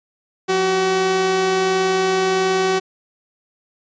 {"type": "tone pair together", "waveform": "sawtooth", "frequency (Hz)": [178.4, 378.2], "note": ["F3", "F#4"], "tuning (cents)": [37, 38], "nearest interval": "octave + minor second", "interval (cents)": 1301, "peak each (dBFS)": [-24, -12], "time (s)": [0.48, 2.8], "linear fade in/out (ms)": 20, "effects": ["resampled to 16000 Hz"]}